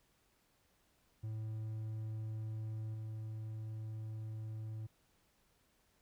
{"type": "tone with level steps", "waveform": "triangle", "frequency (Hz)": 109.5, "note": "A2", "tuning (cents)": -8, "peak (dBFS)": [-37, -39], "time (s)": [1.23, 4.87], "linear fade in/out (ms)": 10, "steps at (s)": 2.94, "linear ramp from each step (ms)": 2, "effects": ["pink hiss -74 dBFS RMS until 6.01 s"]}